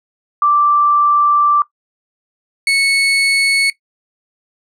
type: tone pair in turn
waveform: sine / 35% pulse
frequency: 1173 / 2207 Hz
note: D6 / C#7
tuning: -2 / -8 cents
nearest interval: major seventh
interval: 1094 cents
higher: second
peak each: -9 dBFS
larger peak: neither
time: 0.42-1.62 / 2.67-3.7 s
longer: first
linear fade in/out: 2 ms
effects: noise-tail reverb RT60 0.1 s tail -17 dB re dry + low-pass 10000 Hz 12 dB/octave